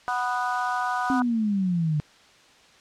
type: high-pass noise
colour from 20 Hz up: white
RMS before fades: -39 dBFS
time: 0.07-1.21 s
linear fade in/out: 20 ms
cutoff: 2800 Hz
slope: 12 dB/octave
type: harmonic tone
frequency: 246.9 Hz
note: B3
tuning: in tune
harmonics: 3 / 4 / 5 / 6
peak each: -28 / -29 / -30 / -31 dBFS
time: 0.08-1.22 s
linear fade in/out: 0 ms
type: exponential sweep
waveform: sine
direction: down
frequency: 270.4 to 146.83 Hz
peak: -21 dBFS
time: 1.1-2 s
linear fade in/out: 0 ms
effects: white hiss -54 dBFS RMS until 2.8 s + low-pass 5000 Hz 12 dB/octave